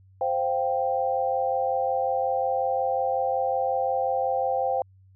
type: chord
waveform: sine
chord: C suspended fourth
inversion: none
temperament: equal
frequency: 523.3 / 698.5 / 784 Hz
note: C5 / F5 / G5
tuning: 0 / 0 / 0 cents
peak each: -26 / -29 / -26 dBFS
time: 0.21-4.82 s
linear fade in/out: 2 ms
effects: added 95 Hz sine -52 dBFS peak until 5.15 s